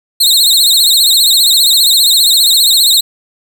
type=tone with vibrato; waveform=sawtooth; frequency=3980 Hz; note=B7; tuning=13 cents sharp; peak=-3 dBFS; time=0.2-3.01 s; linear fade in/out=10 ms; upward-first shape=triangle; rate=15 Hz; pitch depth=170 cents each way; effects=none